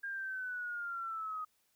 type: linear sweep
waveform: sine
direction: down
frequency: 1615 to 1247 Hz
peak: -37 dBFS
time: 0.03-1.45 s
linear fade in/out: 10 ms
effects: white hiss -75 dBFS RMS until 1.75 s